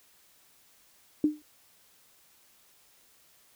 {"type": "tone with exponential decay", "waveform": "sine", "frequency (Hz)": 301.7, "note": "D4", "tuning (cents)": 47, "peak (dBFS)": -17, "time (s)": [1.24, 1.42], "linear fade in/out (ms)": 2, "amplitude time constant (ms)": 37, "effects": ["white hiss -62 dBFS RMS until 3.55 s"]}